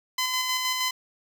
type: tone with tremolo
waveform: 10% pulse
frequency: 1020 Hz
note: C6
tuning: 44 cents flat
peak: -15 dBFS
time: 0.18-0.91 s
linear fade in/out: 5 ms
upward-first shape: square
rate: 6.4 Hz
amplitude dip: 30%
effects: none